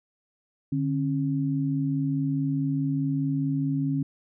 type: tone pair together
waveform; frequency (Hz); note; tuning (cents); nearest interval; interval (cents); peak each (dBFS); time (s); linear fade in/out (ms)
sine; 147.34 / 272.1; D3 / C#4; +6 / -32; major seventh; 1062; -26; 0.72-4.03; 5
effects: none